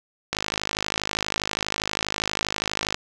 click train, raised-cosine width 0.2 ms, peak -6 dBFS, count 138, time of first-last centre 0.33-2.945 s, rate 52.4 Hz, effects none

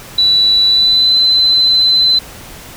sine tone with pitch glide, 3951 to 4043 Hz, B7 to B7, 0 to +40 cents, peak -7 dBFS, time 0.18-2.19 s, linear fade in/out 5 ms, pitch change +40 cents, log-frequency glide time 0.67-1.15 s, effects pink hiss -33 dBFS RMS until 2.76 s

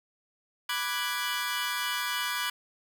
20% pulse chord, G# half-diminished seventh, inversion first, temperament equal, 987.8 / 1174.7 / 1480 / 1661.2 Hz, B5 / D6 / F#6 / G#6, 0 / 0 / 0 / 0 cents, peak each -30 dBFS, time 0.69-2.5 s, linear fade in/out 5 ms, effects none

